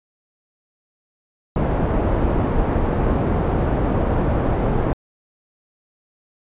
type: low-pass noise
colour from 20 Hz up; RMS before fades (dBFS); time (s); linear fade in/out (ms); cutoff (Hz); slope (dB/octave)
pink; -19; 1.56-4.93; 0; 790; 12
effects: resampled to 8000 Hz